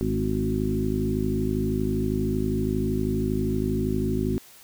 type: harmonic tone with a mistuned harmonic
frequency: 52.6 Hz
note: G#1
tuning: 23 cents sharp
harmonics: 1 / 2 / 3 / 4 / 5 / 6 / 7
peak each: -31 / -30 / -32 / -29 / -29 / -35 / -29 dBFS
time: 0.01-4.38 s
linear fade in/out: 0 ms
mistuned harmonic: 5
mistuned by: -22 cents
effects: white hiss -50 dBFS RMS until 4.63 s